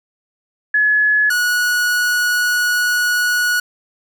sine / 45% pulse tone pair in turn, 1701 / 1462.8 Hz, G#6 / F#6, +41 / -20 cents, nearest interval minor third, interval 261 cents, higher first, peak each -11 / -14 dBFS, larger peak first, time 0.74-1.3 / 1.3-3.6 s, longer second, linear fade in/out 5 ms, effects none

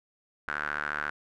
sawtooth tone with band-pass filter, 74.2 Hz, D2, 18 cents sharp, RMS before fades -33 dBFS, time 0.48-1.1 s, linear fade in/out 0 ms, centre 1500 Hz, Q 6.8, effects none

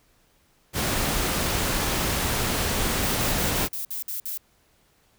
pink noise, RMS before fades -25 dBFS, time 0.73-3.69 s, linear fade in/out 50 ms
violet noise bursts, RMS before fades -31 dBFS, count 8, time 3.03-4.375 s, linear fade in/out 2 ms, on 120 ms, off 55 ms
effects pink hiss -63 dBFS RMS until 5.18 s

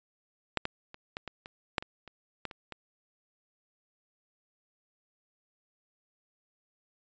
clicks, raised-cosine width 0.3 ms, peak -10 / -15 / -29 / -20 / -22 / -27 / -11 / -24 / -30 / -19 / -28 / -24 dBFS, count 12, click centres 0.573 / 0.654 / 0.944 / 1.169 / 1.277 / 1.459 / 1.782 / 1.825 / 2.077 / 2.453 / 2.512 / 2.723 s, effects resampled to 16000 Hz

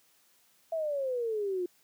sine exponential sweep, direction down, 667 to 349.2 Hz, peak -29 dBFS, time 0.72-1.66 s, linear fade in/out 5 ms, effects white hiss -66 dBFS RMS until 1.83 s + high-pass 100 Hz 12 dB/octave

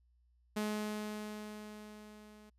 sawtooth tone with level ramp, 211.8 Hz, G#3, 34 cents sharp, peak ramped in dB -29 to -52 dBFS, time 0.56-2.5 s, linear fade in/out 10 ms, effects added 60 Hz sine -67 dBFS peak until 2.58 s + resampled to 32000 Hz

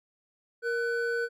triangle tone pair together, 468.5 / 1500 Hz, A#4 / F#6, +9 / +23 cents, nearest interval octave + minor sixth, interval 2014 cents, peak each -27 / -29 dBFS, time 0.62-1.29 s, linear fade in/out 50 ms, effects none

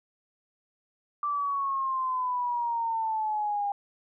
sine exponential sweep, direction down, 1174.7 to 804 Hz, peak -26 dBFS, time 1.23-3.72 s, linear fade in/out 2 ms, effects none

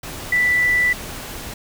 sine tone in noise, 1975.5 Hz, B6, in tune, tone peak -14 dBFS, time 0.32-0.93 s, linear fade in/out 5 ms, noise pink, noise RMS -32 dBFS, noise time 0.03-1.54 s, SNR +15 dB, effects none

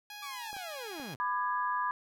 10% pulse tone with pitch glide, 830.6 to 824.9 Hz, G#5 to G#5, 0 to -12 cents, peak -35 dBFS, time 0.1-1.14 s, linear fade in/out 2 ms, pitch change -12 cents, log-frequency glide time 0.58-0.85 s
sawtooth linear sweep, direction down, 1174.7 to 109.8 Hz, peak -37 dBFS, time 0.22-1.16 s, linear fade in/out 10 ms
clicks, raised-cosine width 1 ms, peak -35 dBFS, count 3, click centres 0.53 / 0.566 / 0.999 s
sine chord, G# diminished, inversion first, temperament just, 996.7 / 1196.1 / 1661.2 Hz, B5 / D6 / G#6, +16 / +31 / 0 cents, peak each -31 / -35 / -37 dBFS, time 1.2-1.91 s, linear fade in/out 0 ms
effects none

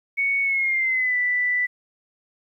sine tone with pitch glide, 2222 to 1979.6 Hz, C#7 to B6, +4 to +4 cents, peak -19 dBFS, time 0.17-1.67 s, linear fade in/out 20 ms, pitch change -200 cents, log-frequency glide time 0.42-1.17 s, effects 10-bit

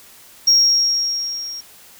sine tone with level ramp, 5588 Hz, F8, in tune, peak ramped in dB -6 to -28 dBFS, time 0.47-1.61 s, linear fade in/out 10 ms, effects tanh soft clip ceiling -8 dBFS + white hiss -45 dBFS RMS until 1.99 s

